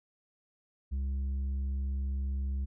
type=tone with tanh clipping; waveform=sine; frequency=67.5 Hz; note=C#2; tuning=45 cents flat; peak=-31 dBFS; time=0.91-2.66 s; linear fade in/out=20 ms; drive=5 dB; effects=none